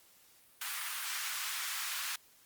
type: high-pass noise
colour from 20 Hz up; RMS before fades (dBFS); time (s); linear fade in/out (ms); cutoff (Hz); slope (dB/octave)
pink; -38; 0.61-2.16; 5; 1200; 24
effects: white hiss -63 dBFS RMS until 2.45 s + Opus 48 kbps